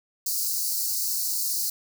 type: high-pass noise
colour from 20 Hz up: white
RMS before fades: -27 dBFS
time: 0.26-1.7 s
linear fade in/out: 5 ms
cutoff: 4200 Hz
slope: 96 dB/octave
effects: none